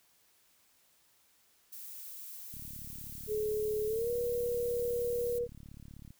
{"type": "noise", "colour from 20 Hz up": "violet", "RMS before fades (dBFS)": -46, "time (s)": [1.72, 5.39], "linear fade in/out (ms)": 10}
{"type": "click train", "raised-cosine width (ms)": 5, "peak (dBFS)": -38, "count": 129, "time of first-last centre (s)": [2.54, 6.105], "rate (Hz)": 35.9}
{"type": "tone with pitch glide", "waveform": "sine", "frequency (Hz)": [427.8, 480.2], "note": ["A4", "B4"], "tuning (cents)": [-49, -49], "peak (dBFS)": -30, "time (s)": [3.27, 5.48], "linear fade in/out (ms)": 50, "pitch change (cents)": 200, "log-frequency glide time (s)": [3.86, 4.11]}
{"effects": ["white hiss -68 dBFS RMS until 6.19 s"]}